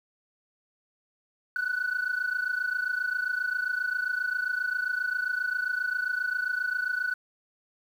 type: tone pair together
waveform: sine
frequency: 1472.5 / 1500 Hz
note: F#6 / F#6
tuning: -9 / +23 cents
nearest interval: unison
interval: 32 cents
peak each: -28 dBFS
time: 1.56-7.14 s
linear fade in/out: 2 ms
effects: tanh soft clip ceiling -22 dBFS + 9-bit